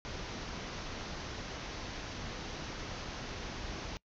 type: low-pass noise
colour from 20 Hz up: pink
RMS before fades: -42 dBFS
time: 0.05-3.97 s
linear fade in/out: 0 ms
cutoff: 6400 Hz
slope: 96 dB/octave
effects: noise-tail reverb RT60 0.1 s tail -24 dB re dry